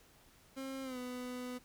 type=tone with pitch glide; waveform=30% pulse; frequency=267.2 to 249.3 Hz; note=C4 to B3; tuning=+36 to +16 cents; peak=-38 dBFS; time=0.56-1.59 s; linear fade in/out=20 ms; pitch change=-120 cents; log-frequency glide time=0.83-0.98 s; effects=pink hiss -64 dBFS RMS until 1.64 s